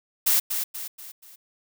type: noise with echo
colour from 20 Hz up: blue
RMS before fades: -20 dBFS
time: 0.26-0.4 s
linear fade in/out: 10 ms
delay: 240 ms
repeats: 4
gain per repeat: -7 dB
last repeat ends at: 1.36 s
effects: none